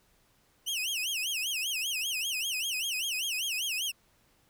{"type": "tone with vibrato", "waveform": "sawtooth", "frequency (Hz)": 2850, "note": "F7", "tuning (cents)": 34, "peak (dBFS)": -27, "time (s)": [0.66, 3.92], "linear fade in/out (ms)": 20, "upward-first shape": "sine", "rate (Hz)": 5.1, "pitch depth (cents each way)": 240, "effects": ["pink hiss -67 dBFS RMS until 4.49 s"]}